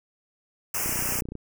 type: band-stop noise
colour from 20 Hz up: white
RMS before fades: -28 dBFS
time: 0.74-1.21 s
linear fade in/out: 5 ms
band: 2900 to 5100 Hz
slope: 96 dB/octave
type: click train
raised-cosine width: 3 ms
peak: -23 dBFS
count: 16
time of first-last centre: 0.86-1.353 s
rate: 30.4 Hz
effects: none